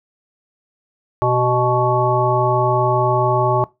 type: harmonic tone with a mistuned harmonic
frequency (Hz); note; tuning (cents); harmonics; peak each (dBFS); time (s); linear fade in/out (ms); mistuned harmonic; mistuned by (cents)
123.47; B2; 0; 1 / 3 / 5 / 7 / 9; -20 / -20 / -20 / -20 / -20; 1.22-3.64; 0; 3; +34
effects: noise-tail reverb RT60 0.2 s tail -20 dB re dry